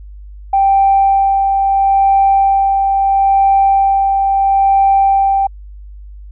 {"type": "tone with tremolo", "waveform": "sine", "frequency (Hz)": 784, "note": "G5", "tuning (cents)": 0, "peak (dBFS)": -6, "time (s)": [0.53, 5.47], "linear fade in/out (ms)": 5, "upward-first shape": "sine", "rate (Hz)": 0.75, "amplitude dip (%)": 35, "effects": ["tanh soft clip ceiling -2 dBFS", "added 50 Hz sine -30 dBFS peak until 6.31 s"]}